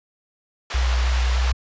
pink band-pass noise, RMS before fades -31 dBFS, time 0.7-1.52 s, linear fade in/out 5 ms, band 750 to 5200 Hz, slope 12 dB/octave
sine tone with vibrato, 61.6 Hz, B1, 4 cents flat, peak -17 dBFS, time 0.74-1.53 s, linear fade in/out 10 ms, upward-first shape square, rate 3.3 Hz, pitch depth 14 cents each way
effects resampled to 16000 Hz

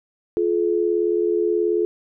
sine tone pair together, 349.2 / 427.8 Hz, F4 / A4, 0 / -49 cents, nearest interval major third, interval 351 cents, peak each -20 dBFS, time 0.37-1.85 s, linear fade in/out 0 ms, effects none

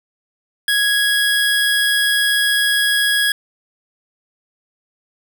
25% pulse tone, 1661.2 Hz, G#6, in tune, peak -10 dBFS, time 0.68-3.32 s, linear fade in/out 2 ms, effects none

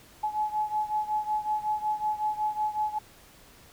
sine beating tone pair, 850 / 855.4 Hz, G#5 / A5, +40 / -49 cents, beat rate 5.4 Hz, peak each -28 / -31 dBFS, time 0.23-2.99 s, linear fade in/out 10 ms, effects pink hiss -54 dBFS RMS until 3.72 s

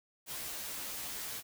white noise with comb filter, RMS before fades -41 dBFS, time 0.26-1.43 s, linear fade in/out 50 ms, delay 12 ms, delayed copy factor -0.75, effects none

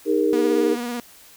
sine chord, D# suspended fourth, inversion none, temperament equal with one note detuned, 311.1 / 404.6 / 466.2 Hz, D#4 / G#4 / A#4, 0 / -45 / 0 cents, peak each -21 dBFS, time 0.05-0.77 s, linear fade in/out 50 ms
sawtooth tone with vibrato, 240.6 Hz, B3, 45 cents flat, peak -22 dBFS, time 0.33-1 s, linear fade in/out 0 ms, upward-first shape square, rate 18 Hz, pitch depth 26 cents each way
effects white hiss -48 dBFS RMS until 1.36 s

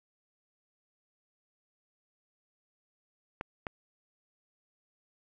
clicks, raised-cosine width 0.5 ms, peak -20 dBFS, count 2, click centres 3.411 / 3.668 s, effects none

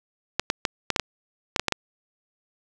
clicks, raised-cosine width 0.2 ms, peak -4 dBFS, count 10, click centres 0.396 / 0.501 / 0.652 / 0.903 / 0.962 / 0.997 / 1.562 / 1.596 / 1.683 / 1.723 s, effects none

